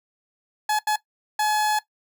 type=tone bursts at uneven times; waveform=30% pulse; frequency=850 Hz; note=G#5; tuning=40 cents sharp; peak=-17 dBFS; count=3; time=0.69-0.79 / 0.87-0.96 / 1.39-1.79 s; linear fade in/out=5 ms; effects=noise-tail reverb RT60 0.1 s tail -17 dB re dry